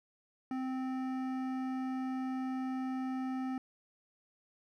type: tone with hard clipping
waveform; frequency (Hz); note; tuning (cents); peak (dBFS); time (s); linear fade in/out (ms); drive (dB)
sine; 260; C4; -11; -36; 0.51-3.58; 2; 13
effects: none